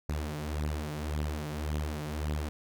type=beating tone pair; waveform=sawtooth; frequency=74.1 / 75.9 Hz; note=D2 / D#2; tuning=+16 / -42 cents; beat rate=1.8 Hz; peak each=-32 / -30 dBFS; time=0.09-2.49 s; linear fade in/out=0 ms; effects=none